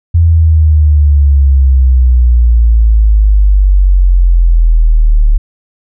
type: exponential sweep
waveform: sine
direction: down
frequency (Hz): 84.5 to 36.71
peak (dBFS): -3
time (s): 0.14-5.38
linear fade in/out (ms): 10
effects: none